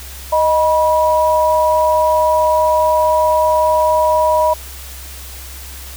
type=tone pair together; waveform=sine; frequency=622.3 / 970.6 Hz; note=D#5 / B5; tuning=0 / -30 cents; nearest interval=minor sixth; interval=770 cents; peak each=-13 dBFS; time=0.32-4.54 s; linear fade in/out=10 ms; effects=added 66 Hz sine -32 dBFS peak until 5.96 s + white hiss -34 dBFS RMS until 5.96 s